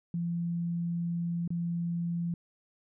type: tone with dropouts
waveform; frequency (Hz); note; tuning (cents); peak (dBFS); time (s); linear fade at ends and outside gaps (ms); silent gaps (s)
sine; 170.8; F3; -38; -29; 0.14-2.34; 2; 1.477-1.504
effects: none